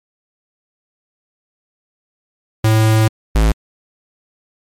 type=tone pair in turn; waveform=square; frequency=110 / 54.09 Hz; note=A2 / A1; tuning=0 / -29 cents; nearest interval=octave; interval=1229 cents; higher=first; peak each=-10 / -10 dBFS; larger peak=neither; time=2.64-3.08 / 3.35-3.52 s; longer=first; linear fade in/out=5 ms; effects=MP3 64 kbps